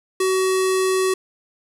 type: tone with low-pass filter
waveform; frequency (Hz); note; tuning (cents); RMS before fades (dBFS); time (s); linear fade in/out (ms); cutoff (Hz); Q
square; 376.5; F#4; +30; -19; 0.2-1.14; 5; 9900; 2.1
effects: 7-bit